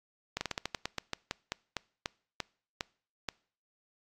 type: slowing click train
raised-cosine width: 0.2 ms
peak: -15 dBFS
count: 17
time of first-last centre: 0.37-3.288 s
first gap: 40 ms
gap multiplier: 1.18
effects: noise-tail reverb RT60 0.5 s tail -25 dB re dry + AAC 64 kbps